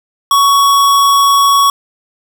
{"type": "tone", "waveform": "square", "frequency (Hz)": 1118, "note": "C#6", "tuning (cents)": 14, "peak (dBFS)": -7, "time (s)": [0.31, 1.7], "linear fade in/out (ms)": 2, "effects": []}